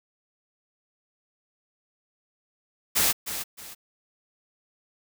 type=noise with echo; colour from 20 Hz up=white; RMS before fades=-22 dBFS; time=2.95-3.13 s; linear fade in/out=20 ms; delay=310 ms; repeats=2; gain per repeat=-10 dB; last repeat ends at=3.75 s; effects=none